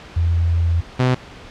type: tone pair in turn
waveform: sine / sawtooth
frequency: 84.3 / 127.11 Hz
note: E2 / C3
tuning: +39 / -50 cents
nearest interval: perfect fifth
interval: 711 cents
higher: second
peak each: -14 / -10 dBFS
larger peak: second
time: 0.16-0.81 / 0.99-1.15 s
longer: first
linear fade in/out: 10 ms
effects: pink hiss -39 dBFS RMS until 1.5 s + low-pass 4000 Hz 12 dB/octave